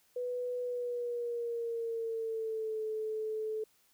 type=tone with pitch glide; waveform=sine; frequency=493.9 to 435 Hz; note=B4 to A4; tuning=0 to -20 cents; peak=-33 dBFS; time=0.16-3.64 s; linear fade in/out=5 ms; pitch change=-220 cents; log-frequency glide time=0.61-2.82 s; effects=white hiss -69 dBFS RMS until 3.93 s